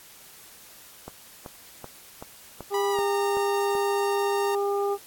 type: click train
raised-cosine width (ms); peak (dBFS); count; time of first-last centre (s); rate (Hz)
1; -23; 8; 1.08-3.752; 2.62
type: harmonic tone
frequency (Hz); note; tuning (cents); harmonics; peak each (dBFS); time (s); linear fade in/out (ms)
402.2; G4; +44; 1 / 2 / 3; -24 / -30 / -34; 2.7-4.98; 50
type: tone with pitch glide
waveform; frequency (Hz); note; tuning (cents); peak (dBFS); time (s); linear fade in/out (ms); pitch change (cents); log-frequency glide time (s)
sawtooth; 981 to 920.6; B5 to A#5; -12 to -22; -26; 2.74-4.55; 2; -110; 2.92-3
effects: white hiss -49 dBFS RMS until 5.06 s + AAC 64 kbps